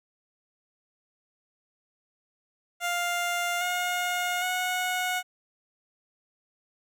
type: tone with pitch steps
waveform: 15% pulse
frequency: 700 / 715.5 / 731.4 Hz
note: F5 / F5 / F#5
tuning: +4 / +42 / -20 cents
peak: -20 dBFS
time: 2.8-5.23 s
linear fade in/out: 50 ms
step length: 810 ms
effects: none